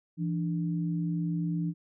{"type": "tone pair together", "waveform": "sine", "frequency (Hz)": [167.39, 296.2], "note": ["E3", "D4"], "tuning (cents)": [27, 15], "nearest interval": "minor seventh", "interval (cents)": 988, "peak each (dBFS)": [-28, -35], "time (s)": [0.17, 1.74], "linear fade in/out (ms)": 50, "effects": []}